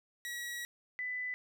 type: tone pair in turn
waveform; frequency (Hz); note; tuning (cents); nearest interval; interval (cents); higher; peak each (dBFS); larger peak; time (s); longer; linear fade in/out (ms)
sawtooth / sine; 1920 / 1997.4; B6 / B6; -49 / +19; minor second; 68; second; -35 / -35; neither; 0.25-0.65 / 0.99-1.34; first; 0
effects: none